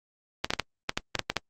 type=clicks; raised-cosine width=0.2 ms; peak=-7 dBFS; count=10; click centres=0.445 / 0.505 / 0.536 / 0.597 / 0.894 / 0.975 / 1.153 / 1.193 / 1.3 / 1.367 s; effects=Opus 32 kbps